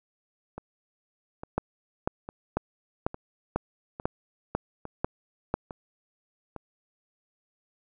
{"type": "two click trains", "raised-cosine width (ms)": 1, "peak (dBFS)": [-23, -11], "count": [8, 9], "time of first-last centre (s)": [[0.58, 6.563], [1.58, 5.54]], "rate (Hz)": [1.17, 2.02], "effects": []}